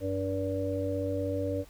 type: harmonic tone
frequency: 96.1 Hz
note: G2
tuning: 34 cents flat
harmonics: 1 / 3 / 5 / 6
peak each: -34 / -34 / -34 / -34 dBFS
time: 0-1.65 s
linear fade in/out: 50 ms
effects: added 50 Hz sine -54 dBFS peak until 1.69 s + pink hiss -57 dBFS RMS until 1.69 s